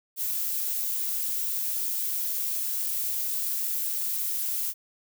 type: noise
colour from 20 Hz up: violet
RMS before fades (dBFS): -29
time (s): 0.16-4.74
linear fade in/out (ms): 50
effects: none